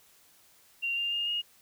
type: tone with pitch steps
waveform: sine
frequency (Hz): 2766 / 2797 / 2827 / 2859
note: F7 / F7 / F7 / F7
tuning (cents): -17 / +2 / +20 / +40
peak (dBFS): -28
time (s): 0.82-1.42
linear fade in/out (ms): 20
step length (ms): 150
effects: white hiss -61 dBFS RMS until 1.61 s